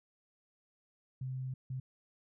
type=tone bursts at uneven times; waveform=sine; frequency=130 Hz; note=C3; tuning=11 cents flat; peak=-36 dBFS; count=2; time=1.21-1.54 / 1.7-1.8 s; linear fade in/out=5 ms; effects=none